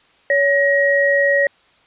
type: tone pair together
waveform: sine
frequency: 563 / 1893.7 Hz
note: C#5 / A#6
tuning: +27 / +27 cents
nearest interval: octave + major sixth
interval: 2100 cents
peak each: -15 dBFS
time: 0.3-1.47 s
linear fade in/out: 2 ms
effects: white hiss -54 dBFS RMS until 1.86 s + resampled to 8000 Hz